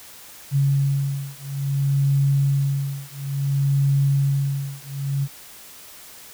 sine beating tone pair, 138.59 / 139.17 Hz, C#3 / C#3, 0 / +7 cents, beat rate 0.58 Hz, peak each -21 dBFS, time 0.51-5.28 s, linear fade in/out 50 ms, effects white hiss -43 dBFS RMS until 6.33 s

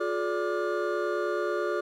triangle tone cluster, 356.9 / 426.2 / 580 / 1179 / 1426 Hz, F4 / G#4 / D5 / D6 / F6, +38 / +45 / -22 / +6 / +36 cents, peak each -29 / -30 / -30 / -34 / -35 dBFS, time 0-1.81 s, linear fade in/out 10 ms, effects none

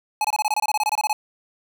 square tone bursts, 850 Hz, G#5, 40 cents sharp, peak -19 dBFS, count 16, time 0.21-1.13 s, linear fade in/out 2 ms, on 35 ms, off 24 ms, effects none

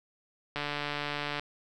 click train, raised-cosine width 0.3 ms, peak -17 dBFS, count 123, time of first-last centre 0.56-1.396 s, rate 146 Hz, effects none

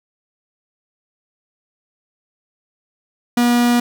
45% pulse tone, 240.9 Hz, B3, 43 cents flat, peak -12 dBFS, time 3.37-3.8 s, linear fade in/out 5 ms, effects none

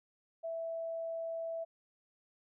sine tone, 659.3 Hz, E5, in tune, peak -36 dBFS, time 0.43-1.65 s, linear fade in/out 20 ms, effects none

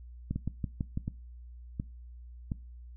two click trains, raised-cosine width 5 ms, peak -19 / -20 dBFS, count 5 / 4, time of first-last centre 0.31-0.974 / 0.36-2.518 s, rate 6.02 / 1.39 Hz, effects noise-tail reverb RT60 0.3 s tail -21 dB re dry + added 60 Hz sine -45 dBFS peak until 2.96 s

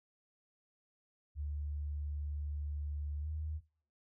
sine tone with pitch glide, 73.42 to 77.25 Hz, D2 to D#2, 0 to -12 cents, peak -36 dBFS, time 1.35-3.61 s, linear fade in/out 50 ms, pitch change +88 cents, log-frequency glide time 3.21-3.28 s, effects noise-tail reverb RT60 0.5 s tail -22 dB re dry

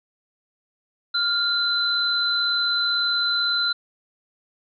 sine tone pair together, 1400 / 4031 Hz, F6 / B7, +4 / +35 cents, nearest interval octave + tritone, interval 1831 cents, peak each -24 / -21 dBFS, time 1.14-3.73 s, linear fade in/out 10 ms, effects none

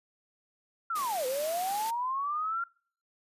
sine linear two-way sweep, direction down then up, 1396.9 to 494.4 to 1396.9 Hz, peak -29 dBFS, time 0.9-2.64 s, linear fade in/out 5 ms, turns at 1.26 s
white high-pass noise, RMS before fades -39 dBFS, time 0.95-1.91 s, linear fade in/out 10 ms, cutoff 180 Hz, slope 24 dB/octave
effects noise-tail reverb RT60 0.5 s tail -26 dB re dry + resampled to 32000 Hz

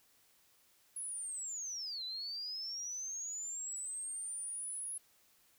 sine linear two-way sweep, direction down then up, 10610 to 3951 to 10610 Hz, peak -39 dBFS, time 0.96-4.98 s, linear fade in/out 5 ms, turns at 2.04 s, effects white hiss -69 dBFS RMS until 5.58 s

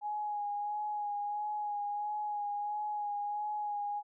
sine tone with vibrato, 830.6 Hz, G#5, in tune, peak -33 dBFS, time 0.01-4.03 s, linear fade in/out 50 ms, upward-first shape sine, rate 1.5 Hz, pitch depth 22 cents each way, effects none

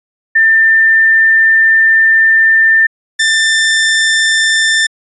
sine / sawtooth tone pair in turn, 1792 / 1783.6 Hz, A6 / A6, +31 / +23 cents, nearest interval unison, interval 8 cents, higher first, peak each -5 dBFS, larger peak neither, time 0.35-2.87 / 3.19-4.87 s, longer first, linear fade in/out 10 ms, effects resampled to 22050 Hz

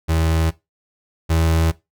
35% pulse tone pair in turn, 80.8 / 81.36 Hz, E2 / E2, -34 / -22 cents, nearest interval unison, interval 12 cents, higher second, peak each -14 / -13 dBFS, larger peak second, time 0.08-0.51 / 1.29-1.72 s, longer neither, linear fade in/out 20 ms, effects noise-tail reverb RT60 0.2 s tail -18 dB re dry

